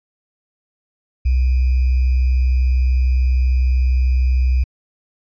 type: tone with sample-and-hold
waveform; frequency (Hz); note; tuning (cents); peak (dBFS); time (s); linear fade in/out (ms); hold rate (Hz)
sine; 63.5; B1; +49; -12; 1.25-4.64; 10; 2450
effects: resampled to 11025 Hz